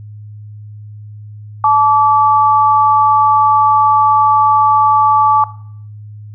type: tone pair together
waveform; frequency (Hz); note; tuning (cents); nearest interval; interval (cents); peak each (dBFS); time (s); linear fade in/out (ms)
sine; 866 / 1156.8; A5 / D6; -28 / -27; perfect fourth; 501; -10; 1.64-5.44; 2
effects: noise-tail reverb RT60 0.6 s tail -17 dB re dry + added 105 Hz sine -29 dBFS peak until 6.34 s